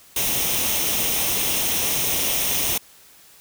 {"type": "noise with comb filter", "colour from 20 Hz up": "white", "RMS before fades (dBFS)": -22, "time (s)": [0.16, 2.78], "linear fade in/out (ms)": 5, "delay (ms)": 0.33, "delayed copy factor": 0.55, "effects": ["white hiss -50 dBFS RMS until 3.4 s"]}